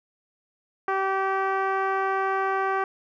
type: tone with low-pass filter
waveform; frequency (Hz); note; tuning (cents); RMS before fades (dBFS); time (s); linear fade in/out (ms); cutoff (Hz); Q
10% pulse; 386; G4; -27; -25; 0.88-2.84; 2; 1300; 1.2
effects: none